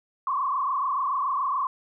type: tone with frequency modulation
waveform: sine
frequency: 1090 Hz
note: C#6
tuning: 29 cents flat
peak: -23 dBFS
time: 0.27-1.67 s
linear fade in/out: 2 ms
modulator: 27 Hz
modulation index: 2.6
effects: none